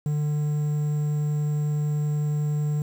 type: tone with quantisation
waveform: triangle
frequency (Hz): 149.1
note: D3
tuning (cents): +27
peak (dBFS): -20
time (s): 0.06-2.82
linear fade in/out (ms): 2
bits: 8
effects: none